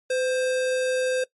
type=tone with sample-and-hold; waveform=sine; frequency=511 Hz; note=C5; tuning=41 cents flat; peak=-21 dBFS; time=0.1-1.24 s; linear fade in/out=5 ms; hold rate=2100 Hz; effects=noise-tail reverb RT60 0.1 s tail -20 dB re dry + MP3 48 kbps